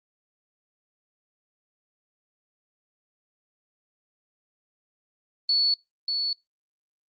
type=tone with echo; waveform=sine; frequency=4427 Hz; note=C#8; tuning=3 cents flat; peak=-19 dBFS; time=5.49-5.74 s; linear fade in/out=2 ms; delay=590 ms; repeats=1; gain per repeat=-5 dB; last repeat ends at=6.33 s; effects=noise-tail reverb RT60 0.2 s tail -23 dB re dry + Opus 24 kbps